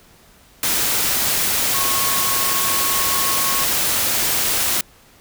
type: tone in noise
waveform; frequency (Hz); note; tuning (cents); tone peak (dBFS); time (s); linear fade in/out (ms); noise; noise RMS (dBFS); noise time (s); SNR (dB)
sine; 1095; C#6; -22; -25; 1.74-3.64; 2; white; -19; 0.63-4.81; -9
effects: pink hiss -50 dBFS RMS until 5.2 s